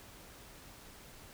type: silence
effects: pink hiss -54 dBFS RMS until 1.33 s